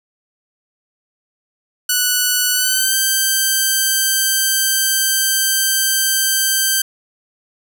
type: tone with pitch glide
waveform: 5% pulse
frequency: 1480 to 1562.6 Hz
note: F#6 to G6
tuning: 0 to -6 cents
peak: -3 dBFS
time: 1.89-6.82 s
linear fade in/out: 5 ms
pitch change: +94 cents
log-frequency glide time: 2.53-2.95 s
effects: none